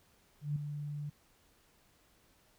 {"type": "tone with ADSR envelope", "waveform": "sine", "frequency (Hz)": 146.83, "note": "D3", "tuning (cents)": 0, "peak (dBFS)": -29, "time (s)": [0.41, 1.1], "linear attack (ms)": 150, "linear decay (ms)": 3, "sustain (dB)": -8, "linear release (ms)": 10, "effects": ["pink hiss -68 dBFS RMS until 2.58 s"]}